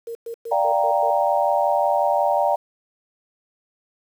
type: tone bursts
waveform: sine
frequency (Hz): 462.7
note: A#4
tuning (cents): -13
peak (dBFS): -28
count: 6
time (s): 0.07-1.106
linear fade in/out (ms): 5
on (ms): 81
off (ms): 110
type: chord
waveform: sine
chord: G minor seventh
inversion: second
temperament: equal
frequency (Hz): 587.3 / 698.5 / 784 / 932.3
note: D5 / F5 / G5 / Bb5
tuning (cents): 0 / 0 / 0 / 0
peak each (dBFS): -21 / -23 / -22 / -23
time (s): 0.51-2.56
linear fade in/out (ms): 10
effects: 8-bit